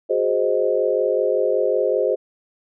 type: chord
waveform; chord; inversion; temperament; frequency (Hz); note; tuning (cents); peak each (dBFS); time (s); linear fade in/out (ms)
sine; Ab dominant seventh; third; equal; 370 / 415.3 / 523.3 / 622.3; Gb4 / Ab4 / C5 / Eb5; 0 / 0 / 0 / 0; -24 / -22 / -20 / -24; 0.09-2.16; 20
effects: none